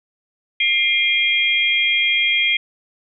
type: tone cluster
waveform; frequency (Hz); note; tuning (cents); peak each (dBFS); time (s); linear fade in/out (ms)
sine; 2110 / 2403 / 3250; C7 / D7 / G#7; +14 / +39 / -38; -19; 0.6-2.57; 5
effects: none